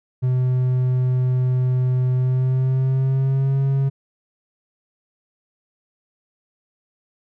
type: tone with pitch glide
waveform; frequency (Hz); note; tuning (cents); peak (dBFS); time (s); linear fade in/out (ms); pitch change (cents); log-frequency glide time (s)
triangle; 127.2 to 136.33; C3 to C#3; -48 to -28; -14; 0.22-3.9; 20; +120; 2.14-3.59
effects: none